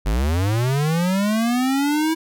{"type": "linear sweep", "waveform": "square", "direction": "up", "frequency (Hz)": [45.31, 325.4], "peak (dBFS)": -18, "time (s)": [0.05, 2.15], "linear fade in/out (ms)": 20, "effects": []}